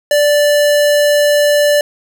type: tone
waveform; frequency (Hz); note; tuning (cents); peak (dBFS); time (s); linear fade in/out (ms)
square; 586; D5; -4; -9; 0.11-1.81; 2
effects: none